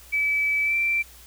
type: tone with pitch glide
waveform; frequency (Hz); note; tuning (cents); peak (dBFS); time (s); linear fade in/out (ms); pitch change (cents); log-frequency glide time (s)
sine; 2300 to 2346; D7 to D7; -37 to -2; -20; 0.12-1.03; 20; +35; 0.63-0.75
effects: added 60 Hz sine -50 dBFS peak until 1.26 s + white hiss -49 dBFS RMS until 1.26 s